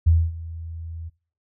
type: tone with ADSR envelope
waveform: sine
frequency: 82.41 Hz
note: E2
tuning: in tune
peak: -11 dBFS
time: 0.06-1.1 s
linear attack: 14 ms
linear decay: 240 ms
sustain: -20 dB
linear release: 23 ms
effects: noise-tail reverb RT60 0.5 s tail -25 dB re dry